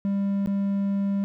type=tone with dropouts; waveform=triangle; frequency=198.5 Hz; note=G3; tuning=22 cents sharp; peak=-20 dBFS; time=0.05-1.24 s; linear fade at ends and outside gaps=0 ms; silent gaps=0.46-0.473 s; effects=none